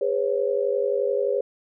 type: tone cluster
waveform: sine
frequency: 407.5 / 499.4 / 551 Hz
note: G#4 / B4 / C#5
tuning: -33 / +19 / -11 cents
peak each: -25 dBFS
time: 0.01-1.41 s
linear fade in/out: 5 ms
effects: none